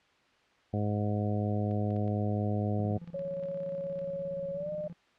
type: harmonic tone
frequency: 104.2 Hz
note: G#2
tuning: 6 cents sharp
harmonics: 1 / 2 / 3 / 4 / 5 / 6 / 7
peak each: -30 / -33 / -39 / -40 / -40 / -41 / -41 dBFS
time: 0.73-2.98 s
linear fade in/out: 10 ms
type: clicks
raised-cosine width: 0.2 ms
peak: -37 dBFS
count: 8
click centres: 1.712 / 1.906 / 1.964 / 2.079 / 3.076 / 3.193 / 3.436 / 3.991 s
type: tone with tremolo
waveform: triangle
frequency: 170.3 Hz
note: F3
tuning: 43 cents flat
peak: -38 dBFS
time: 2.78-4.94 s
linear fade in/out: 10 ms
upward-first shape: square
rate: 17 Hz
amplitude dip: 80%
type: tone with pitch glide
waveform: sine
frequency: 554.4 to 604.6 Hz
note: C#5 to D#5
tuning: 0 to -50 cents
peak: -33 dBFS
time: 3.14-4.88 s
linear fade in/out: 5 ms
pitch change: +150 cents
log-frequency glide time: 4.53-4.71 s
effects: white hiss -65 dBFS RMS until 5.18 s + low-pass 3000 Hz 12 dB/octave